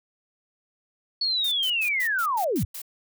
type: linear sweep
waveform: sine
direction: down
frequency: 4435 to 55 Hz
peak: -22 dBFS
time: 1.21-2.65 s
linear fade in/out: 5 ms
type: noise bursts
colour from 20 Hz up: blue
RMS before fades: -36 dBFS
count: 8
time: 1.44-2.818 s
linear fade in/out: 5 ms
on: 76 ms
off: 110 ms
effects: none